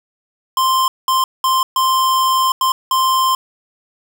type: tone bursts at uneven times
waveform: square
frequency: 1046.5 Hz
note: C6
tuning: in tune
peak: -13 dBFS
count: 6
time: 0.57-0.88 / 1.08-1.24 / 1.44-1.63 / 1.76-2.52 / 2.61-2.72 / 2.91-3.35 s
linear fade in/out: 2 ms
effects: 7-bit